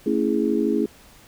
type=chord; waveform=sine; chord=A major seventh; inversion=none; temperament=equal with one note detuned; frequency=224.6 / 277.2 / 329.6 / 415.3 Hz; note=A3 / C#4 / E4 / G#4; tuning=+36 / 0 / 0 / 0 cents; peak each=-24 dBFS; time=0.06-0.86 s; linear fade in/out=5 ms; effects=pink hiss -50 dBFS RMS until 1.27 s